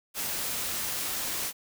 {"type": "noise", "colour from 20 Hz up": "white", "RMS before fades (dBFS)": -32, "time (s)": [0.14, 1.53], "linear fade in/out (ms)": 50, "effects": []}